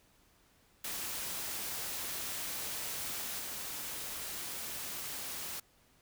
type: noise with level steps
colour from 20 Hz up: white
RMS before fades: -39 / -41 dBFS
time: 0.84-5.6 s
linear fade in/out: 5 ms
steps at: 3.39 s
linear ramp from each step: 5 ms
effects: pink hiss -67 dBFS RMS until 6.01 s